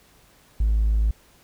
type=tone; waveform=triangle; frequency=53.8 Hz; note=A1; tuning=38 cents flat; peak=-14 dBFS; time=0.6-1.11 s; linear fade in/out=5 ms; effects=tanh soft clip ceiling -13 dBFS + pink hiss -56 dBFS RMS until 1.43 s